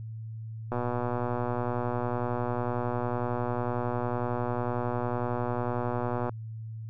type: click train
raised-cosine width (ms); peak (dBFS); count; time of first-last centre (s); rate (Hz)
1; -17; 681; 0.72-6.294; 122
effects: added 111 Hz sine -36 dBFS peak until 6.89 s